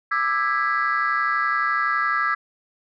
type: chord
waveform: sine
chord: E dominant seventh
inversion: third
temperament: just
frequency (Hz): 1186.7 / 1318.5 / 1648.1 / 1977.8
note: D6 / E6 / G#6 / B6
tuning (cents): +18 / 0 / -14 / +2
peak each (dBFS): -24 / -23 / -23 / -27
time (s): 0.11-2.35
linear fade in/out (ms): 10
effects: tanh soft clip ceiling -12 dBFS